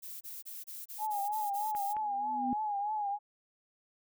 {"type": "noise bursts", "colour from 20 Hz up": "violet", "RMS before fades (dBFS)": -44, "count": 9, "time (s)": [0.02, 1.938], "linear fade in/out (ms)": 20, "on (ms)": 190, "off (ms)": 26}
{"type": "tone with vibrato", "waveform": "sine", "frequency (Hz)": 830.6, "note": "G#5", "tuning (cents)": 0, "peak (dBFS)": -31, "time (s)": [0.98, 3.19], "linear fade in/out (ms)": 50, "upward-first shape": "triangle", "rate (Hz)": 3.2, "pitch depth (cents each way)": 86}
{"type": "clicks", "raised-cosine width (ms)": 0.5, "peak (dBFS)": -31, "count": 2, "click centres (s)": [1.75, 1.967]}
{"type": "tone with exponential growth", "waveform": "sine", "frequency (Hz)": 250, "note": "B3", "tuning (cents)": 21, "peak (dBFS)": -29, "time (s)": [1.97, 2.53], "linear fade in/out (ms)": 0, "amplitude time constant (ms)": 120}
{"effects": []}